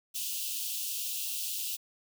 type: high-pass noise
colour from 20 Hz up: white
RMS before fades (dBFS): -35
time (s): 0.14-1.77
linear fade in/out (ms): 20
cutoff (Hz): 2600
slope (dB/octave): 96
effects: none